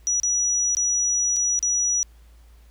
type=tone with dropouts; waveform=sine; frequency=5850 Hz; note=F#8; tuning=21 cents flat; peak=-19 dBFS; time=0.07-2.03 s; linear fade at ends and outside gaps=0 ms; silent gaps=0.2-0.233 / 0.75-0.769 / 1.362-1.366 / 1.591-1.627 s; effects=added 57 Hz sine -47 dBFS peak until 2.7 s + pink hiss -61 dBFS RMS until 2.7 s